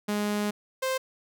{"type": "tone pair in turn", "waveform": "sawtooth", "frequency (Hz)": [207.7, 523.4], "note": ["G#3", "C5"], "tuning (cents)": [0, 0], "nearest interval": "octave + major third", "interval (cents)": 1600, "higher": "second", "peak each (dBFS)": -22, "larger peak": "neither", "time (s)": [[0.08, 0.51], [0.82, 0.98]], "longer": "first", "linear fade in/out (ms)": 10, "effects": []}